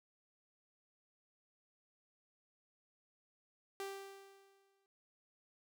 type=tone with exponential decay; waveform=sawtooth; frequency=392.3 Hz; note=G4; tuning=1 cent sharp; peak=-36 dBFS; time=3.8-4.86 s; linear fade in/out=1 ms; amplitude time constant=230 ms; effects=none